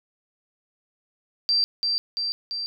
sine tone with echo, 4699 Hz, D8, in tune, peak -18 dBFS, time 1.49-1.64 s, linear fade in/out 0 ms, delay 340 ms, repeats 3, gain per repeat -3 dB, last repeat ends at 2.66 s, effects none

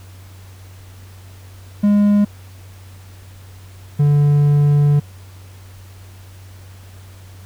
triangle tone pair in turn, 205.3 / 145.44 Hz, G#3 / D3, -20 / -16 cents, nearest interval tritone, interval 596 cents, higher first, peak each -8 dBFS, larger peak neither, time 1.83-2.25 / 3.99-5 s, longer second, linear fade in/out 10 ms, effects added 94 Hz sine -37 dBFS peak until 7.45 s + pink hiss -47 dBFS RMS until 7.45 s

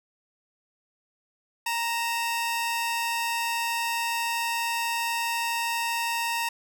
sawtooth tone pair together, 932.3 / 2637 Hz, A#5 / E7, 0 / 0 cents, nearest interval octave + tritone, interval 1800 cents, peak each -23 / -29 dBFS, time 1.66-6.49 s, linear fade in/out 5 ms, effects none

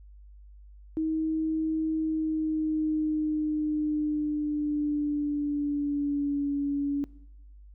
sine tone with pitch glide, 316.9 to 284 Hz, D#4 to C#4, +32 to +42 cents, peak -25 dBFS, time 0.97-7.04 s, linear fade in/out 0 ms, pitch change -190 cents, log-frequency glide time 1.95-6.52 s, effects noise-tail reverb RT60 0.9 s tail -22 dB re dry + added 50 Hz sine -47 dBFS peak until 7.74 s

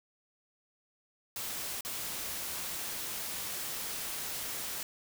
white noise with dropouts, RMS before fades -38 dBFS, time 1.36-4.83 s, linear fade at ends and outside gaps 1 ms, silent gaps 1.808-1.849 s, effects none

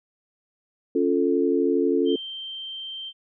sine chord, Db augmented, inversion none, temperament equal, 277.2 / 349.2 / 440 Hz, Db4 / F4 / A4, 0 / 0 / 0 cents, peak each -23 dBFS, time 0.95-2.16 s, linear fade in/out 5 ms
sine tone, 3136 Hz, G7, in tune, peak -32 dBFS, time 2.05-3.13 s, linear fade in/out 50 ms
effects none

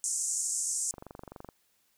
white band-pass noise, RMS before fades -32 dBFS, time 0.04-0.91 s, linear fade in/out 0 ms, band 6400 to 8700 Hz, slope 48 dB/octave
click train, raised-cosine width 1 ms, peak -29 dBFS, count 14, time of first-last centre 0.94-1.489 s, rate 23.7 Hz
effects white hiss -71 dBFS RMS until 1.97 s

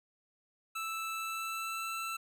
25% pulse tone with pitch glide, 1318.5 to 1333.1 Hz, E6 to E6, 0 to +19 cents, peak -32 dBFS, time 0.75-2.17 s, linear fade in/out 10 ms, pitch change +19 cents, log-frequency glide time 1.12-1.95 s, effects none

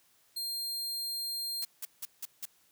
sawtooth tone, 4200 Hz, C8, 6 cents sharp, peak -31 dBFS, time 0.36-1.65 s, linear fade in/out 10 ms
blue noise bursts, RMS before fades -38 dBFS, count 5, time 1.62-2.455 s, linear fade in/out 5 ms, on 31 ms, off 170 ms
effects white hiss -67 dBFS RMS until 2.71 s + high-pass 60 Hz 12 dB/octave

